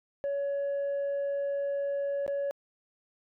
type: tone with dropouts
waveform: sine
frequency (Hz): 562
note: C#5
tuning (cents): +24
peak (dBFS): -26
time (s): 0.24-2.51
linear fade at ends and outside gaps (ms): 0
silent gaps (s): 2.264-2.279
effects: tanh soft clip ceiling -27 dBFS